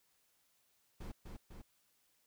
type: noise with echo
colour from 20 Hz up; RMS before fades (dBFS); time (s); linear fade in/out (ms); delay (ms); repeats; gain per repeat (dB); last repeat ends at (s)
brown; -45; 1-1.12; 10; 250; 2; -3; 1.62
effects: white hiss -75 dBFS RMS until 2.26 s